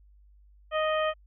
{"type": "harmonic tone", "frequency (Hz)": 622.3, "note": "D#5", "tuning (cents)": 0, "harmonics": [1, 2, 3, 4, 5], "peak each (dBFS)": [-26, -30, -35, -39, -38], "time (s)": [0.71, 1.14], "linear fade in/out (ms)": 50, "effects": ["added 50 Hz sine -54 dBFS peak until 1.26 s"]}